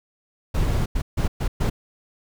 brown noise bursts at uneven times, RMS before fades -21 dBFS, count 5, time 0.54-0.86 / 0.95-1.02 / 1.17-1.28 / 1.4-1.48 / 1.6-1.7 s, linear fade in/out 10 ms, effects none

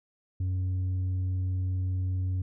sine tone with tanh clipping, 92.5 Hz, F#2, in tune, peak -27 dBFS, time 0.4-2.42 s, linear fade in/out 5 ms, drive 3 dB, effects none

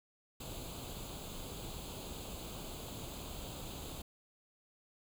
pink noise with comb filter, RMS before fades -45 dBFS, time 0.4-4.02 s, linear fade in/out 5 ms, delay 0.27 ms, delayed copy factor +0.75, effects none

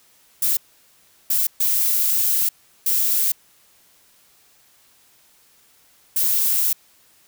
violet noise bursts at uneven times, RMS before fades -19 dBFS, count 5, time 0.42-0.57 / 1.3-1.47 / 1.6-2.49 / 2.86-3.32 / 6.16-6.73 s, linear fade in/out 5 ms, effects white hiss -56 dBFS RMS until 7.27 s

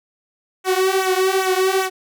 sawtooth tone with flanger, 377.5 Hz, F#4, 35 cents sharp, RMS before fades -18 dBFS, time 0.64-1.9 s, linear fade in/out 50 ms, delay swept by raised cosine 0.2 to 4.1 ms, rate 2.5 Hz, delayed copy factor -0.9, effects none

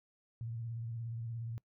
sine tone with vibrato, 115.5 Hz, A#2, 16 cents flat, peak -38 dBFS, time 0.41-1.58 s, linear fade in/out 0 ms, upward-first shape sine, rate 17 Hz, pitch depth 55 cents each way, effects noise-tail reverb RT60 0.1 s tail -24 dB re dry

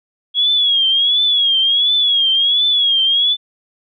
sine tone with vibrato, 3322 Hz, G#7, in tune, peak -11 dBFS, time 0.34-3.37 s, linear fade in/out 50 ms, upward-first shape triangle, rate 1.4 Hz, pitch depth 110 cents each way, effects none

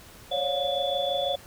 sine tone cluster, 544 / 570 / 713 / 3449 Hz, C#5 / C#5 / F5 / A7, -33 / +48 / +36 / -35 cents, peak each -30 dBFS, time 0.31-1.36 s, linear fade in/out 10 ms, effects pink hiss -49 dBFS RMS until 1.46 s

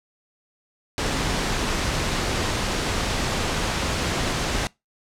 pink noise, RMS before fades -24 dBFS, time 0.98-4.67 s, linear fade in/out 0 ms, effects noise-tail reverb RT60 0.2 s tail -23 dB re dry + low-pass 7000 Hz 12 dB/octave

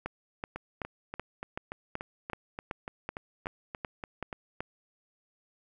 two click trains, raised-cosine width 0.5 ms, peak -19 / -22 dBFS, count 13 / 14, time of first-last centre 0.06-4.605 / 0.56-4.328 s, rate 2.64 / 3.45 Hz, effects 10-bit

